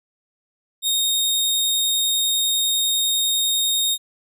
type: tone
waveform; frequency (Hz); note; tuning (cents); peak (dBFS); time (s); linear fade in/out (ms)
sawtooth; 3710; A#7; -9; -15; 0.82-3.98; 50
effects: none